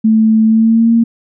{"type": "tone with pitch glide", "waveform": "sine", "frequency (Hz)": [220.1, 230.6], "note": ["A3", "A#3"], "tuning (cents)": [1, -19], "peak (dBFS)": -6, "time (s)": [0.04, 1.04], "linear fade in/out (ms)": 10, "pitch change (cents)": 80, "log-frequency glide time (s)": [0.45, 0.92], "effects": []}